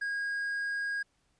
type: tone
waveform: triangle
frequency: 1635 Hz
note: G#6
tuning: 28 cents flat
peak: -29 dBFS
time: 0.01-1.03 s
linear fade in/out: 10 ms
effects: pink hiss -73 dBFS RMS until 1.39 s + resampled to 22050 Hz